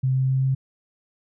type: tone with pitch steps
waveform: sine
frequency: 130.81 / 131.57 / 132.33 / 133.1 Hz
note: C3 / C3 / C3 / C3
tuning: 0 / +10 / +20 / +30 cents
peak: -18 dBFS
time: 0.03-0.55 s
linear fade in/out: 10 ms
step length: 130 ms
effects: none